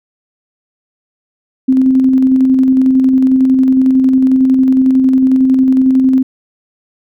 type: tone with tremolo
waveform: sine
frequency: 261.6 Hz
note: C4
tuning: in tune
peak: -5 dBFS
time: 1.68-6.23 s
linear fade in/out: 10 ms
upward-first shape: square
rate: 11 Hz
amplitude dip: 25%
effects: none